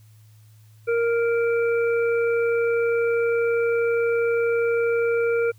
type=harmonic tone; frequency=466.2 Hz; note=A#4; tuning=in tune; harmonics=1 / 3 / 5; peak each=-19 / -29 / -33 dBFS; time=0.87-5.52 s; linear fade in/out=20 ms; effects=added 108 Hz sine -48 dBFS peak until 5.58 s + white hiss -62 dBFS RMS until 5.58 s